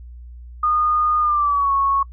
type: tone with pitch glide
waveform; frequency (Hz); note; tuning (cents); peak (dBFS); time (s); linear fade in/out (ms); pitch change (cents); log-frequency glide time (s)
sine; 1225 to 1104; D#6 to C#6; -27 to -7; -15; 0.63-2.03; 5; -180; 1.2-1.72
effects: noise-tail reverb RT60 0.1 s tail -25 dB re dry + added 60 Hz sine -35 dBFS peak until 2.12 s